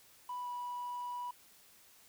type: tone with pitch glide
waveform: triangle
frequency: 987.8 to 978.1 Hz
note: B5 to B5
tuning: 0 to -17 cents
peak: -35 dBFS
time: 0.29-1.31 s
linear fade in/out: 5 ms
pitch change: -17 cents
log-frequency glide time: 0.41-0.47 s
effects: tanh soft clip ceiling -34 dBFS + white hiss -62 dBFS RMS until 2.08 s